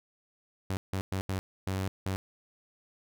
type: tone bursts at uneven times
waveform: sawtooth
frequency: 95.3 Hz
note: G2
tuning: 48 cents flat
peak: -26 dBFS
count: 6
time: 0.7-0.77 / 0.93-1.01 / 1.12-1.21 / 1.29-1.39 / 1.67-1.88 / 2.06-2.16 s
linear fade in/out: 0 ms
effects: none